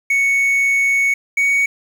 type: tone pair in turn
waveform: triangle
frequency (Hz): 2219 / 2237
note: C#7 / C#7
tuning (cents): +1 / +15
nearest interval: unison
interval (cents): 14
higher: second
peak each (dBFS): -11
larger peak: neither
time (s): 0.1-1.14 / 1.37-1.66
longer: first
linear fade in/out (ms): 5
effects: 7-bit